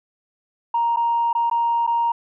sine tone with dropouts, 935 Hz, A#5, 5 cents sharp, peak -16 dBFS, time 0.74-2.12 s, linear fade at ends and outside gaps 5 ms, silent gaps 0.962-0.969 / 1.33-1.35 / 1.499-1.512 / 1.867-1.874 s, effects tanh soft clip ceiling -12 dBFS

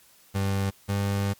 30% pulse tone pair in turn, 98 / 99.89 Hz, G2 / G2, 0 / +33 cents, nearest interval unison, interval 33 cents, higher second, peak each -21 / -21 dBFS, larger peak neither, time 0.34-0.71 / 0.88-1.34 s, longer second, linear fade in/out 20 ms, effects white hiss -57 dBFS RMS until 1.39 s + MP3 96 kbps

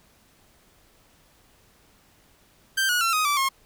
sawtooth tone with pitch steps, 1568 / 1454.6 / 1349.3 / 1251.7 / 1161.2 / 1077.2 Hz, G6 / F#6 / E6 / D#6 / D6 / C#6, 0 / -30 / +40 / +10 / -20 / -50 cents, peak -17 dBFS, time 2.77-3.49 s, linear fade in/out 10 ms, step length 120 ms, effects pink hiss -59 dBFS RMS until 3.65 s

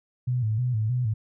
sine tone with vibrato, 116.54 Hz, A#2, in tune, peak -22 dBFS, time 0.27-1.14 s, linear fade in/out 10 ms, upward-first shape square, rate 3.2 Hz, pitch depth 120 cents each way, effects none

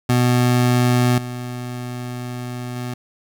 25% pulse tone with level steps, 123.47 Hz, B2, in tune, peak -10 / -23 / -21 dBFS, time 0.09-2.94 s, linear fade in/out 5 ms, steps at 1.18 / 2.76 s, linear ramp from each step 2 ms, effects 8-bit

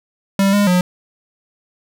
square tone with pitch steps, 196.2 / 203.9 / 180.2 Hz, G3 / G#3 / F#3, +2 / -32 / -45 cents, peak -12 dBFS, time 0.39-0.81 s, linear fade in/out 2 ms, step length 140 ms, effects none

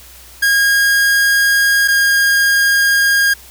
45% pulse tone pair in turn, 1630 / 1623.1 Hz, G#6 / G#6, -33 / -40 cents, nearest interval unison, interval 7 cents, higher first, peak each -10 dBFS, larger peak neither, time 0.42-1.88 / 1.88-3.34 s, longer neither, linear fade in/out 10 ms, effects added 62 Hz sine -43 dBFS peak until 3.5 s + white hiss -40 dBFS RMS until 3.5 s

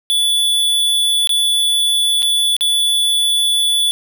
square tone with dropouts, 3451 Hz, A7, 34 cents flat, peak -13 dBFS, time 0.1-3.91 s, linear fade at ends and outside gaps 0 ms, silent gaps 1.273-1.293 / 2.222-2.228 / 2.566-2.609 s, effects none

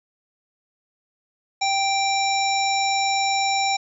harmonic tone, 784 Hz, G5, in tune, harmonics 1 / 3 / 5 / 7 / 9, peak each -21 / -26 / -28 / -29 / -31 dBFS, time 1.61-3.77 s, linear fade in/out 10 ms, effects none

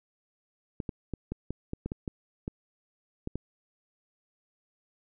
clicks, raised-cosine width 3 ms, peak -20 dBFS, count 12, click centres 0.802 / 0.892 / 1.137 / 1.32 / 1.506 / 1.734 / 1.86 / 1.919 / 2.078 / 2.479 / 3.274 / 3.356 s, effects none

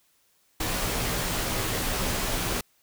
pink noise with comb filter, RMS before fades -28 dBFS, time 0.6-2.61 s, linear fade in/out 5 ms, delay 14 ms, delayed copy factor -0.55, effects white hiss -66 dBFS RMS until 2.82 s

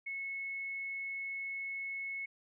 sine tone, 2193 Hz, C#7, 19 cents flat, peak -37 dBFS, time 0.06-2.26 s, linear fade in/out 10 ms, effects none

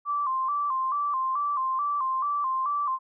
sine tone with vibrato, 1104 Hz, C#6, 7 cents flat, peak -24 dBFS, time 0.05-2.99 s, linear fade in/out 50 ms, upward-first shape square, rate 2.3 Hz, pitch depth 89 cents each way, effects none

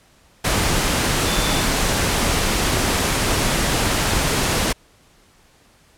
sine tone in noise, 3520 Hz, A7, in tune, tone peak -28 dBFS, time 1.26-1.61 s, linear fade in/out 10 ms, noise pink, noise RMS -19 dBFS, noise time 0.44-4.73 s, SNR -12 dB, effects pink hiss -54 dBFS RMS until 5.97 s + low-pass 11000 Hz 12 dB/octave

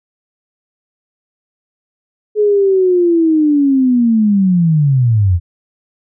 sine linear sweep, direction down, 426.1 to 82.41 Hz, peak -8 dBFS, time 2.35-5.4 s, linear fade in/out 50 ms, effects none

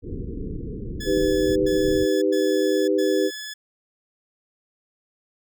pink low-pass noise, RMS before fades -31 dBFS, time 0.02-2.07 s, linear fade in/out 50 ms, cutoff 470 Hz, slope 96 dB/octave
15% pulse tone bursts, 1712 Hz, A6, 48 cents flat, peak -26 dBFS, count 4, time 1-3.54 s, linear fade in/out 10 ms, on 560 ms, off 100 ms
sine chord, Eb augmented, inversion none, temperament equal with one note detuned, 311.1 / 392 / 500.8 Hz, Eb4 / G4 / B4, 0 / 0 / +24 cents, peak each -23 / -21 / -23 dBFS, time 1.05-3.31 s, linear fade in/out 50 ms
effects none

